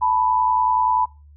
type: tone pair together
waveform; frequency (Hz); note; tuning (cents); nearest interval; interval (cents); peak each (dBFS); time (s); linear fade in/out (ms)
sine; 877.4 / 987.8; A5 / B5; -5 / 0; major second; 205; -21 / -17; 0.01-1.06; 20
effects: noise-tail reverb RT60 0.3 s tail -22 dB re dry + added 73 Hz sine -44 dBFS peak until 1.36 s